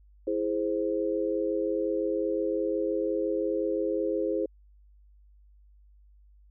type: chord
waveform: sine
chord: E augmented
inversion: none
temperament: equal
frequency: 329.6 / 415.3 / 523.3 Hz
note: E4 / G#4 / B#4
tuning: 0 / 0 / 0 cents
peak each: -30 dBFS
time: 0.27-4.46 s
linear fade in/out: 5 ms
effects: added 50 Hz sine -54 dBFS peak until 6.5 s